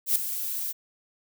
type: noise with ADSR envelope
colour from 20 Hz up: violet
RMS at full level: -20 dBFS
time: 0.06-0.73 s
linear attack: 94 ms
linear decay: 8 ms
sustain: -11 dB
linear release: 23 ms
effects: none